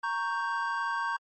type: chord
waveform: triangle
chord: G diminished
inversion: first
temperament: equal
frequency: 932.3 / 1108.7 / 1568 Hz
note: Bb5 / Db6 / G6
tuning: 0 / 0 / 0 cents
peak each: -31 dBFS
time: 0.03-1.17 s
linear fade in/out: 10 ms
effects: MP3 32 kbps